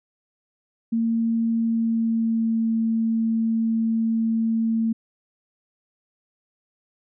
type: tone with pitch glide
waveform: sine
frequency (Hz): 228.3 to 225.5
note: A#3 to A3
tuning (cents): -36 to +43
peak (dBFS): -19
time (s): 0.92-4.93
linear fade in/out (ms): 10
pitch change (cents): -21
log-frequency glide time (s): 1.56-2.65
effects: none